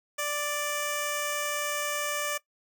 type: tone with notch filter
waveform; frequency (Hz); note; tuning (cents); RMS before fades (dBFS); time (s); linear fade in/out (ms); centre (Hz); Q
5% pulse; 587.3; D5; 0; -31; 0.18-2.38; 10; 4200; 0.75
effects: noise-tail reverb RT60 0.1 s tail -18 dB re dry